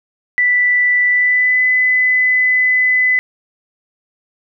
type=tone with pitch glide; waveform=sine; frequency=1975.5 to 2009 Hz; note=B6 to B6; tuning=0 to +29 cents; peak=-10 dBFS; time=0.38-3.19 s; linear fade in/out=0 ms; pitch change=+29 cents; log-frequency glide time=1.09-1.62 s; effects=none